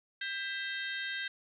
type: harmonic tone with a mistuned harmonic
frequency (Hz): 530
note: C5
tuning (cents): +22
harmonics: 3 / 4 / 5 / 6 / 7 / 8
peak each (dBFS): -37 / -42 / -46 / -44 / -45 / -50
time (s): 0.21-1.28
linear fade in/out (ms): 5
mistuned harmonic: 4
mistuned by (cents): -110
effects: none